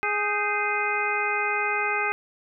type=harmonic tone with a mistuned harmonic; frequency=415.3 Hz; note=G#4; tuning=in tune; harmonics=1 / 2 / 3 / 4 / 5 / 6; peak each=-32 / -30 / -30 / -30 / -29 / -29 dBFS; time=0.03-2.12 s; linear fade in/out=0 ms; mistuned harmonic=4; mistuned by=-110 cents; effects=none